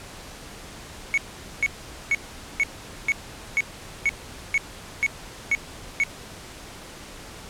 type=tone bursts; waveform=triangle; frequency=2217 Hz; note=C#7; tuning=in tune; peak=-16 dBFS; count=11; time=1.14-6.036 s; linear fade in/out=0 ms; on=36 ms; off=450 ms; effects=pink hiss -41 dBFS RMS until 7.49 s + low-pass 10000 Hz 12 dB/octave